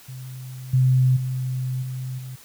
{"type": "tone with level steps", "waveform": "sine", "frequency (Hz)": 128.7, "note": "C3", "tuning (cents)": -28, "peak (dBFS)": [-33, -14, -23, -27, -32], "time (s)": [0.08, 2.36], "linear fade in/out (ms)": 10, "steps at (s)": [0.73, 1.16, 1.82, 2.18], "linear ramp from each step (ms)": 10, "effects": ["white hiss -48 dBFS RMS until 2.44 s"]}